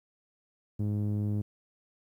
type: tone with low-pass filter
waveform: sawtooth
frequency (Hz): 103.83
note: G#2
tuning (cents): 0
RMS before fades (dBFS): -30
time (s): 0.79-1.42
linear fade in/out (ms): 10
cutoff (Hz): 270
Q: 1
effects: 11-bit